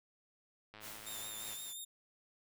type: click train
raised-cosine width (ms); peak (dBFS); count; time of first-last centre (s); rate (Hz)
0.3; -36; 86; 0.74-1.534; 107
type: noise with tremolo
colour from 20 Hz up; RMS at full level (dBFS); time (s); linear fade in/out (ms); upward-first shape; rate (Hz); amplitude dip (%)
white; -48; 0.8-1.74; 50; sine; 3.3; 50
type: tone with vibrato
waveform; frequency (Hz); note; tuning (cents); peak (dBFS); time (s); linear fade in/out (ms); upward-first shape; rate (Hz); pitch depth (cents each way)
10% pulse; 3623; A7; +50; -37; 1.06-1.85; 10; triangle; 5.7; 49
effects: none